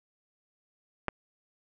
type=clicks; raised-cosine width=0.5 ms; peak=-13 / -25 dBFS; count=2; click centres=1.083 / 1.088 s; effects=none